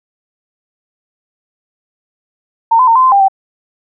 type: tone with pitch steps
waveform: sine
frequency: 913 / 1017 / 914 / 1030 / 1036 / 796 / 775 Hz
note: A#5 / C6 / A#5 / C6 / C6 / G5 / G5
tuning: -36 / -50 / -34 / -28 / -17 / +26 / -20 cents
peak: -5 dBFS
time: 2.71-3.284 s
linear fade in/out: 10 ms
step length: 82 ms
effects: none